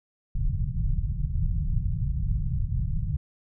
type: low-pass noise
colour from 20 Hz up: pink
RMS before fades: -26 dBFS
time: 0.35-3.17 s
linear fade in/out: 10 ms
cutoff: 160 Hz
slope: 48 dB/octave
effects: none